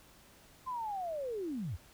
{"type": "linear sweep", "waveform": "sine", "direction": "down", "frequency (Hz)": [1046.5, 65.6], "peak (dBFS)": -35, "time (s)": [0.66, 1.77], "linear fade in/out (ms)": 20, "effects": ["pink hiss -60 dBFS RMS until 1.93 s"]}